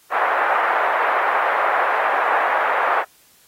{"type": "band-pass noise", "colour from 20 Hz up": "pink", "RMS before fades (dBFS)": -19, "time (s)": [0.1, 3.05], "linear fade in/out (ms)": 50, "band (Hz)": [650, 1700], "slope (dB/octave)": 24, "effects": ["white hiss -54 dBFS RMS until 3.47 s", "AAC 48 kbps"]}